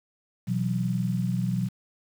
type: chord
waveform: sine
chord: B suspended fourth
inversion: none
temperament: just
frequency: 123.47 / 164.63 / 185.21 Hz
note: B2 / E3 / F#3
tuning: 0 / -2 / +2 cents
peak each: -28 / -31 / -27 dBFS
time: 0.47-1.69 s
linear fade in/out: 20 ms
effects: 8-bit